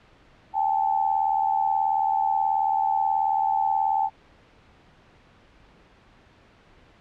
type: tone pair together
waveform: sine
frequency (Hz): 793 / 871.5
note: G5 / A5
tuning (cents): +20 / -17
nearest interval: major second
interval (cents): 163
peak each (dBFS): -23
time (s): 0.53-4.1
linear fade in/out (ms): 50
effects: pink hiss -55 dBFS RMS until 7 s + low-pass 3000 Hz 12 dB/octave